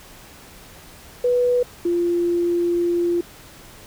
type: tone pair in turn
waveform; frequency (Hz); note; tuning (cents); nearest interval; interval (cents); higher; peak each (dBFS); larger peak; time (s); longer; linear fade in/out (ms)
sine; 491.2 / 346.3; B4 / F4; -9 / -15; tritone; 606; first; -15 / -17; first; 1.24-1.63 / 1.85-3.21; second; 5
effects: pink hiss -44 dBFS RMS until 3.86 s